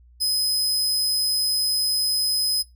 sawtooth tone, 5050 Hz, D#8, 25 cents sharp, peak -18 dBFS, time 0.2-2.63 s, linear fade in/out 20 ms, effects noise-tail reverb RT60 0.2 s tail -19 dB re dry + added 60 Hz sine -49 dBFS peak until 2.75 s

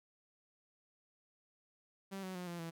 sawtooth tone with pitch steps, 194.3 / 186.71 / 179.41 / 172.4 / 165.67 Hz, G3 / F#3 / F3 / F3 / E3, -15 / +16 / +47 / -22 / +9 cents, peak -38 dBFS, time 2.11-2.71 s, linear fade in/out 20 ms, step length 120 ms, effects none

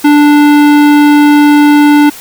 sine tone with hard clipping, 293.7 Hz, D4, in tune, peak -4 dBFS, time 0.04-2.1 s, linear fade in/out 10 ms, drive 17 dB, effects white hiss -29 dBFS RMS until 2.2 s

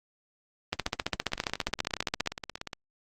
two click trains, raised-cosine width 0.2 ms, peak -18 / -9 dBFS, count 25 / 24, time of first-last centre 1.32-2.732 / 0.73-2.274 s, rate 17 / 14.9 Hz, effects Opus 24 kbps

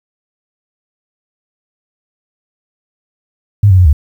sine tone with pitch steps, 102.3 / 93.6 / 90.7 / 74 Hz, G#2 / F#2 / F#2 / D2, -26 / +20 / -34 / +14 cents, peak -3 dBFS, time 3.63-3.93 s, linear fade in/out 5 ms, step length 75 ms, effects 7-bit

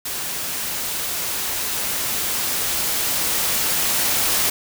white noise with level ramp, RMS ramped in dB -27 to -19 dBFS, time 0.05-4.5 s, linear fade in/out 5 ms, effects none

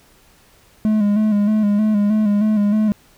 triangle tone with vibrato, 210 Hz, G#3, 19 cents sharp, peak -11 dBFS, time 0.85-2.92 s, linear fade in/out 0 ms, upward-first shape square, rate 3.2 Hz, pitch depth 42 cents each way, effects pink hiss -52 dBFS RMS until 3.17 s

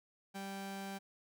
sawtooth tone pair together, 195.7 / 391.4 Hz, G3 / G4, -3 / -3 cents, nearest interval octave, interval 1200 cents, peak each -39 / -40 dBFS, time 0.34-0.99 s, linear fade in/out 20 ms, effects none

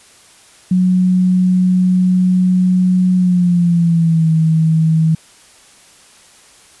sine tone with pitch glide, 183.1 to 160.32 Hz, F#3 to E3, -18 to -48 cents, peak -9 dBFS, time 0.71-5.15 s, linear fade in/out 5 ms, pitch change -230 cents, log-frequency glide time 3.16-4.3 s, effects white hiss -45 dBFS RMS until 6.8 s + resampled to 24000 Hz

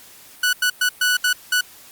sawtooth tone bursts at uneven times, 1480 Hz, F#6, in tune, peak -12 dBFS, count 6, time 0.43-0.53 / 0.62-0.7 / 0.81-0.89 / 1.01-1.17 / 1.24-1.33 / 1.52-1.61 s, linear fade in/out 5 ms, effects white hiss -45 dBFS RMS until 1.91 s + Opus 48 kbps

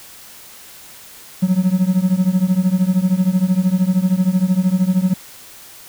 triangle tone with tremolo, 185 Hz, F#3, in tune, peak -6 dBFS, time 1.42-5.14 s, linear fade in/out 10 ms, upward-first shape triangle, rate 13 Hz, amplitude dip 95%, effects tanh soft clip ceiling -4 dBFS + white hiss -40 dBFS RMS until 5.88 s

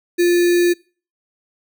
sine tone with sample-and-hold, 349.2 Hz, F4, in tune, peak -11 dBFS, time 0.18-0.74 s, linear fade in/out 20 ms, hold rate 2100 Hz, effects noise-tail reverb RT60 0.4 s tail -25 dB re dry

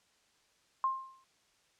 sine tone with exponential decay, 1059 Hz, C6, 21 cents sharp, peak -25 dBFS, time 0.84-1.24 s, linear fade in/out 1 ms, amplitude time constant 85 ms, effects white hiss -70 dBFS RMS until 1.79 s + low-pass 7000 Hz 12 dB/octave

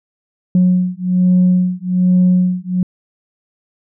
sine beating tone pair, 181.1 / 182.3 Hz, F#3 / F#3, -37 / -25 cents, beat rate 1.2 Hz, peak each -12 dBFS, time 0.55-2.83 s, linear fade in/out 2 ms, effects tanh soft clip ceiling -5 dBFS

